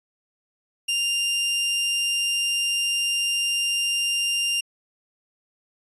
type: tone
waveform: sawtooth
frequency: 2794 Hz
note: F7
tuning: in tune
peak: -18 dBFS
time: 0.88-4.61 s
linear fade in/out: 10 ms
effects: resampled to 24000 Hz